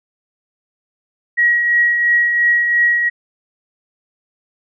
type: tone with tremolo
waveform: sine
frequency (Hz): 1905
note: A#6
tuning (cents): +37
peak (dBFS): -9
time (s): 1.37-3.1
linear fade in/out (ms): 20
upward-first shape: triangle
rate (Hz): 2.9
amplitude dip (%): 45
effects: none

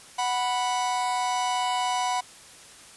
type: tone pair together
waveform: 45% pulse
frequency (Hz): 740 / 986.4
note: F#5 / B5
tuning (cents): 0 / -2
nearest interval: perfect fourth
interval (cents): 498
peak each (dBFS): -27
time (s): 0.18-2.21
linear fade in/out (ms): 10
effects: white hiss -48 dBFS RMS until 2.96 s + resampled to 24000 Hz

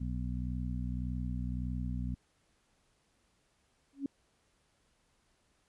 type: harmonic tone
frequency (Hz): 61.74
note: B1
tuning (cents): 0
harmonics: 1 / 2 / 3 / 4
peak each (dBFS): -36 / -39 / -41 / -42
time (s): 0-2.15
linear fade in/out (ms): 10
type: tone with exponential growth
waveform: sine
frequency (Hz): 277.2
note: C#4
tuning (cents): 0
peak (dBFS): -28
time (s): 3.93-4.06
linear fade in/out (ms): 2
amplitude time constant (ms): 28
effects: pink hiss -73 dBFS RMS until 5.68 s + resampled to 24000 Hz

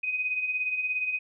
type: beating tone pair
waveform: sine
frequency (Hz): 2489 / 2506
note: D#7 / D#7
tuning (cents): 0 / +12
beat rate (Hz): 17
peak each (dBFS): -35 / -27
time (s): 0.03-1.19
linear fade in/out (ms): 10
effects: none

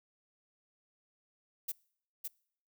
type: noise with echo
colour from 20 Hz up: violet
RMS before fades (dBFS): -36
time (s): 1.68-1.72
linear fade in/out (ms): 10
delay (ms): 560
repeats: 1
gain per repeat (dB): -3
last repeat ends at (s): 2.28
effects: noise-tail reverb RT60 0.6 s tail -25 dB re dry

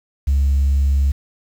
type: tone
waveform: sine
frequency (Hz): 69.3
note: C#2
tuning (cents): 0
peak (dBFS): -11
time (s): 0.27-1.12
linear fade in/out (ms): 10
effects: tanh soft clip ceiling -10 dBFS + 7-bit

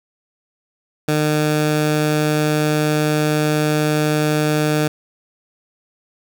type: tone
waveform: 15% pulse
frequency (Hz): 151.9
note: D#3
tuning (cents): -41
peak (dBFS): -9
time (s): 1.08-4.88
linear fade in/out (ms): 5
effects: none

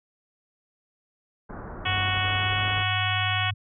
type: low-pass noise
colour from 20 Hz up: pink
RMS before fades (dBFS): -38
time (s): 1.49-2.83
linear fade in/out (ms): 10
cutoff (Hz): 1600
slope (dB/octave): 48
type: harmonic tone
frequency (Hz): 370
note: F#4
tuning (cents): 0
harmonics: 2 / 3 / 4 / 5 / 6 / 7 / 8 / 9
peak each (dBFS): -32 / -32 / -32 / -32 / -32 / -32 / -32 / -32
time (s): 1.85-3.51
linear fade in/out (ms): 10
type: tone with pitch glide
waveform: sine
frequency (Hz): 98 to 102.1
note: G2 to G#2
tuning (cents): 0 to -29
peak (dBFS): -28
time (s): 1.86-3.54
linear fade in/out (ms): 10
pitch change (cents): +71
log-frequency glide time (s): 2.14-2.61
effects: none

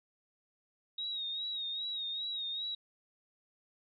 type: tone with vibrato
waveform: sine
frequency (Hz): 3777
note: A#7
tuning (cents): +22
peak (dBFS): -35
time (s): 0.98-2.75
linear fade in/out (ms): 5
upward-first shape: sine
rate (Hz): 2.5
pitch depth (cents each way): 58
effects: none

